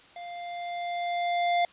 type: tone with level ramp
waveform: square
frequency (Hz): 698.5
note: F5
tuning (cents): 0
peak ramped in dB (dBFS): -39 to -22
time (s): 0.16-1.65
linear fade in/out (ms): 2
effects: white hiss -54 dBFS RMS until 1.72 s + resampled to 8000 Hz